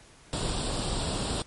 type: noise with comb filter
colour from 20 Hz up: pink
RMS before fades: -30 dBFS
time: 0.33-1.42 s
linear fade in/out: 0 ms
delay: 0.24 ms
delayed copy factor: +0.65
effects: pink hiss -54 dBFS RMS until 1.46 s + MP3 48 kbps